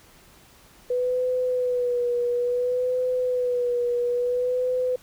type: tone with vibrato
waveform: sine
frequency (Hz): 493.9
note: B4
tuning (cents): 0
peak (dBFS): -21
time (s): 0.9-4.96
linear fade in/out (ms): 5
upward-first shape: sine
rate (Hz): 0.58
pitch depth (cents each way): 39
effects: pink hiss -53 dBFS RMS until 5.02 s